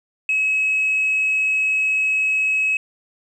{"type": "tone", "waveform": "sine", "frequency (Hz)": 2566, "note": "E7", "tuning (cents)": -47, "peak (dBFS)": -15, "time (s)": [0.29, 2.77], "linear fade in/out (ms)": 2, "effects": ["tanh soft clip ceiling -13 dBFS", "9-bit"]}